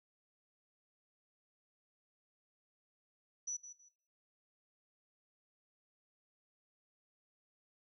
sine tone with echo, 5920 Hz, F#8, in tune, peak -37 dBFS, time 3.47-3.57 s, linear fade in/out 10 ms, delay 160 ms, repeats 2, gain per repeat -12 dB, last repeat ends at 3.89 s, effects noise-tail reverb RT60 0.7 s tail -25 dB re dry

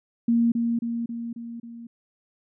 sine tone with echo, 233.4 Hz, A#3, 2 cents sharp, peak -17 dBFS, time 0.28-0.52 s, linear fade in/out 5 ms, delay 270 ms, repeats 5, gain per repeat -4 dB, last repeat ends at 1.87 s, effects none

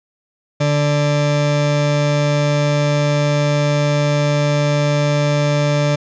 40% pulse tone pair together, 146.6 / 586.4 Hz, D3 / D5, -3 / -3 cents, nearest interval 2 octaves, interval 2400 cents, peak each -14 / -21 dBFS, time 0.6-5.96 s, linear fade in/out 10 ms, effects resampled to 16000 Hz

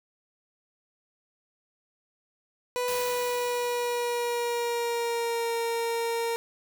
30% pulse tone with pitch glide, 493.9 to 463.5 Hz, B4 to A#4, 0 to -10 cents, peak -24 dBFS, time 2.76-6.36 s, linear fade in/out 0 ms, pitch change -110 cents, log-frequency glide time 2.93-5.55 s
white noise with exponential decay, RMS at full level -35 dBFS, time 2.88-5.23 s, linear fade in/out 1 ms, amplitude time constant 510 ms
effects none

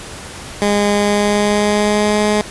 15% pulse tone with pitch glide, 205 to 210.2 Hz, G#3 to G#3, -22 to +21 cents, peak -6 dBFS, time 0.62-2.41 s, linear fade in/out 0 ms, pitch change +43 cents, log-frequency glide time 0.95-2.22 s, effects pink hiss -31 dBFS RMS until 2.5 s + resampled to 24000 Hz

